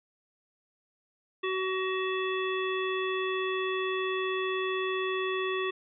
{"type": "harmonic tone with a mistuned harmonic", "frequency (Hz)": 376.3, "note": "F#4", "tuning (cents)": 29, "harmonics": [1, 3, 5, 7, 9], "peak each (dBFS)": [-30, -35, -37, -38, -40], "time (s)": [1.43, 5.71], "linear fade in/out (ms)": 10, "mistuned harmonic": 9, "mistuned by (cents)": 17, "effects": []}